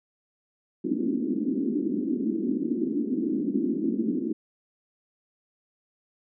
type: band-pass noise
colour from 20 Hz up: pink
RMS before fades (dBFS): -27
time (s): 0.84-4.33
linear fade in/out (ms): 10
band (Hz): 220 to 340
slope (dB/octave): 48
effects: none